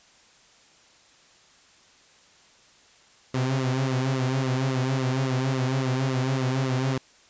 sawtooth tone with flanger, 130.81 Hz, C3, in tune, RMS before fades -25 dBFS, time 3.34-6.98 s, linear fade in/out 5 ms, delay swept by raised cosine 1.2 to 6.2 ms, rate 3.6 Hz, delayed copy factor -0.75, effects white hiss -56 dBFS RMS until 7.29 s + resampled to 16000 Hz

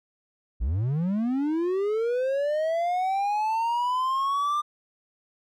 triangle linear sweep, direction up, 49.43 to 1200 Hz, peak -21 dBFS, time 0.6-4.62 s, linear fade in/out 20 ms, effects none

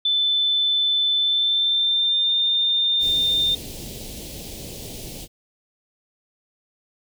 sine tone with pitch glide, 3520 to 3613 Hz, A7 to A7, 0 to +45 cents, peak -17 dBFS, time 0.05-3.55 s, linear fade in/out 5 ms, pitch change +45 cents, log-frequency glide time 1.17-2.34 s
pink band-stop noise, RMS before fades -35 dBFS, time 2.99-5.28 s, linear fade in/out 50 ms, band 620 to 2800 Hz, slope 24 dB/octave
effects none

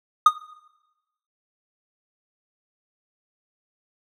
triangle tone with exponential decay, 1233 Hz, D#6, 16 cents flat, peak -4 dBFS, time 0.26-0.34 s, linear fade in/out 5 ms, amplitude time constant 16 ms, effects noise-tail reverb RT60 1.0 s tail -18 dB re dry

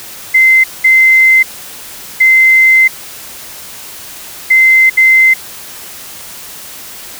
sine tone bursts at uneven times, 2070 Hz, C7, 19 cents flat, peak -3 dBFS, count 5, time 0.34-0.64 / 0.84-1.43 / 2.2-2.88 / 4.5-4.9 / 4.97-5.34 s, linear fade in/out 10 ms, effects white hiss -29 dBFS RMS until 7.19 s

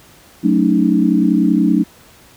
sine chord, D# half-diminished seventh, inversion first, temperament equal with one note detuned, 185 / 220 / 280.7 / 311.1 Hz, F#3 / A3 / C#4 / D#4, 0 / 0 / +22 / 0 cents, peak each -16 dBFS, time 0.43-1.84 s, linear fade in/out 20 ms, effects pink hiss -45 dBFS RMS until 2.36 s + high-pass 60 Hz 12 dB/octave

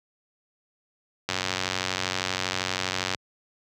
click train, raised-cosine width 0.2 ms, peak -8 dBFS, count 173, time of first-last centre 1.29-3.147 s, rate 92.6 Hz, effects high-pass 80 Hz 12 dB/octave

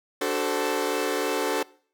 sawtooth chord, D dominant seventh, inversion none, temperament equal with one note detuned, 293.7 / 376.7 / 440 / 523.3 Hz, D4 / F#4 / A4 / C5, 0 / +31 / 0 / 0 cents, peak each -27 / -26 / -24 / -27 dBFS, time 0.21-1.63 s, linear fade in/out 5 ms, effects noise-tail reverb RT60 0.5 s tail -22 dB re dry

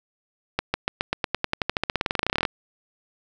accelerating click train, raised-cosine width 0.3 ms, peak -6 dBFS, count 29, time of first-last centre 0.59-2.452 s, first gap 150 ms, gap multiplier 0.93, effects none

